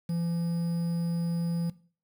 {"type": "tone with quantisation", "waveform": "triangle", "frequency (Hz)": 169.5, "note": "E3", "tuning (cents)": 49, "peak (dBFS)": -25, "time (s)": [0.09, 1.7], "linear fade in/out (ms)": 5, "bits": 8, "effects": ["noise-tail reverb RT60 0.4 s tail -17 dB re dry"]}